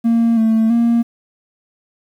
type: tone with pitch steps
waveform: triangle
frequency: 230.8 / 222.7 / 233.8 Hz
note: A#3 / A3 / A#3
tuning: -17 / +21 / +5 cents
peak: -8 dBFS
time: 0.04-1.03 s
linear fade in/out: 20 ms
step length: 330 ms
effects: tanh soft clip ceiling -5 dBFS + 8-bit